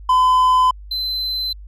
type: tone pair in turn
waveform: triangle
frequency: 1015 / 4060 Hz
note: B5 / B7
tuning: +47 / +47 cents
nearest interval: 2 octaves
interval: 2400 cents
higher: second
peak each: -9 / -19 dBFS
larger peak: first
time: 0.09-0.71 / 0.91-1.53 s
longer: neither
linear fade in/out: 5 ms
effects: added 50 Hz sine -34 dBFS peak until 1.67 s